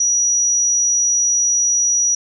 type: tone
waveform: sine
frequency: 5820 Hz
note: F#8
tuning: 29 cents flat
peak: -13 dBFS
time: 0-2.15 s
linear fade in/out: 5 ms
effects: none